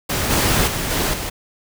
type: noise with level steps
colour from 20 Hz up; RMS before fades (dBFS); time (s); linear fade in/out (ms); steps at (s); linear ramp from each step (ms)
pink; -21 / -17 / -23 / -20 / -26; 0.09-1.3; 10; 0.3 / 0.67 / 0.9 / 1.13; 10
effects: none